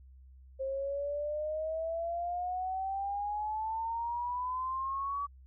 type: exponential sweep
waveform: sine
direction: up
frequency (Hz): 530 to 1146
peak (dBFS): -32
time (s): 0.59-5.27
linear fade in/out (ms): 20
effects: added 65 Hz sine -52 dBFS peak until 5.46 s